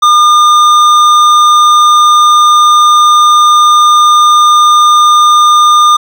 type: tone with hard clipping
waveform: triangle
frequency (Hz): 1209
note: D6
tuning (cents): +50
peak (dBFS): -4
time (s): 0.02-5.97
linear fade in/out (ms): 10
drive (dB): 14
effects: none